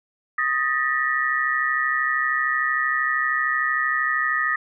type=tone cluster; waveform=sine; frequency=1248 / 1784 / 1917 Hz; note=D#6 / A6 / A#6; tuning=+5 / +23 / +48 cents; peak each=-24 dBFS; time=0.38-4.56 s; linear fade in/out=5 ms; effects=none